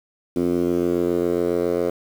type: tone with band-pass filter sweep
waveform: 10% pulse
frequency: 87.31 Hz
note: F2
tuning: in tune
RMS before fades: -21 dBFS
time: 0.36-1.9 s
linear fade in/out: 5 ms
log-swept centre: 300 to 490 Hz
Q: 2.3
effects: 7-bit